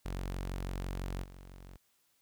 sawtooth tone with level steps, 45.99 Hz, F#1, 10 cents flat, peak -32 / -45 dBFS, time 0.05-1.77 s, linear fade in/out 10 ms, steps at 1.23 s, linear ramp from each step 10 ms, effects white hiss -73 dBFS RMS until 2.21 s

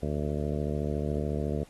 harmonic tone, 73.9 Hz, D2, 11 cents sharp, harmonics 1 / 2 / 3 / 4 / 5 / 6 / 7 / 8 / 9, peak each -33 / -33 / -35 / -40 / -38 / -37 / -42 / -41 / -43 dBFS, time 0.02-1.64 s, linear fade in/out 10 ms, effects pink hiss -58 dBFS RMS until 1.69 s + AAC 32 kbps

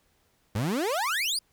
30% pulse exponential sweep, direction up, 94 to 5070 Hz, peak -23 dBFS, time 0.55-1.39 s, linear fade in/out 5 ms, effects pink hiss -68 dBFS RMS until 1.52 s

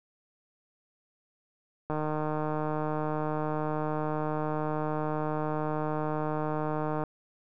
click train, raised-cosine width 1 ms, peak -18 dBFS, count 787, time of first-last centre 1.9-7.037 s, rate 153 Hz, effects none

